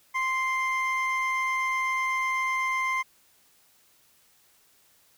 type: tone pair together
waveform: triangle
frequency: 1045 / 2094 Hz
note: C6 / C7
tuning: -2 / +1 cents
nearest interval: octave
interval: 1203 cents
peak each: -25 dBFS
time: 0.14-3.03 s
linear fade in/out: 20 ms
effects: tanh soft clip ceiling -17 dBFS + white hiss -62 dBFS RMS until 5.17 s